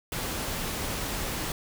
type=noise; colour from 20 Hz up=pink; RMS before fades=-32 dBFS; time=0.12-1.52 s; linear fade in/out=2 ms; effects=none